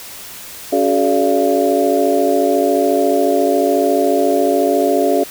sine tone cluster, 281.1 / 375.3 / 429.4 / 584 / 685 Hz, C#4 / F#4 / A4 / D5 / F5, +24 / +25 / -42 / -10 / -34 cents, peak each -18 dBFS, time 0.72-5.24 s, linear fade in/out 10 ms, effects white hiss -33 dBFS RMS until 5.3 s

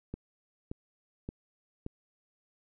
click train, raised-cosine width 3 ms, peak -24 dBFS, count 4, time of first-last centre 0.14-1.864 s, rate 1.74 Hz, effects none

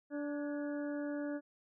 harmonic tone with a mistuned harmonic, 291.1 Hz, D4, 15 cents flat, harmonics 1 / 2 / 3 / 4 / 5 / 6, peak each -37 / -42 / -56 / -58 / -52 / -53 dBFS, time 0.1-1.41 s, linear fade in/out 50 ms, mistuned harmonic 6, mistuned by -64 cents, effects none

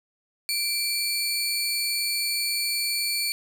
sawtooth tone pair together, 2349 / 4434 Hz, D7 / C#8, 0 / 0 cents, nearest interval major seventh, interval 1100 cents, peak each -26 / -23 dBFS, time 0.49-3.32 s, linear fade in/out 0 ms, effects none

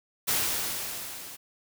white noise with level ramp, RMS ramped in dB -25 to -43 dBFS, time 0.27-1.37 s, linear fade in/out 20 ms, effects none

